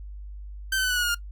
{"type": "tone with pitch steps", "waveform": "sawtooth", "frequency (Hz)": [1551, 1527, 1503.4, 1480.1, 1457.2, 1434.6, 1412.4], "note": ["G6", "G6", "F#6", "F#6", "F#6", "F6", "F6"], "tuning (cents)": [-19, -46, 27, 0, -27, 46, 19], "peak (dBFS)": -19, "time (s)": [0.72, 1.147], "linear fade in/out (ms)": 5, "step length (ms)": 61, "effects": ["noise-tail reverb RT60 0.1 s tail -19 dB re dry", "added 50 Hz sine -36 dBFS peak until 1.31 s"]}